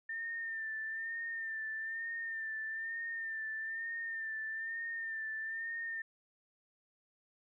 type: tone with vibrato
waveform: sine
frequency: 1800 Hz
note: A6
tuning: 39 cents sharp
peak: -37 dBFS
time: 0.09-6.02 s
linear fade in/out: 5 ms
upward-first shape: sine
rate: 1.1 Hz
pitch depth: 37 cents each way
effects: none